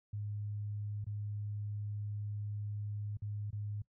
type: tone with dropouts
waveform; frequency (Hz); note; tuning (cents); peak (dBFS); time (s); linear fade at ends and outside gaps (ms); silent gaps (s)
sine; 103.83; G#2; 0; -37; 0.13-3.82; 5; 1.044-1.066 / 3.171-3.22 / 3.506-3.528
effects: noise-tail reverb RT60 0.1 s tail -20 dB re dry